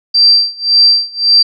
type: tone with tremolo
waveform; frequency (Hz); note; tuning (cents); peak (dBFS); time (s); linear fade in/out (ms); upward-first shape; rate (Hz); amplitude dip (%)
sine; 4699; D8; 0; -3; 0.14-1.43; 10; sine; 1.8; 95
effects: none